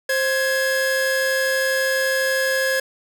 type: tone pair together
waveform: 45% pulse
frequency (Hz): 527 / 1673.1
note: C5 / G#6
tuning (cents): +12 / +12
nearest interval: octave + minor sixth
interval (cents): 2000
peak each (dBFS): -21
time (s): 0.09-2.8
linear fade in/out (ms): 5
effects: none